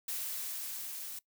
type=noise with level ramp; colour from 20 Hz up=blue; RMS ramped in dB=-37 to -43 dBFS; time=0.08-1.19 s; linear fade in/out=5 ms; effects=noise-tail reverb RT60 0.1 s tail -20 dB re dry